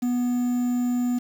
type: tone with quantisation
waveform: triangle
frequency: 245.4 Hz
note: B3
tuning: 11 cents flat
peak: -19 dBFS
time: 0.02-1.19 s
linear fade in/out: 10 ms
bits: 7
effects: none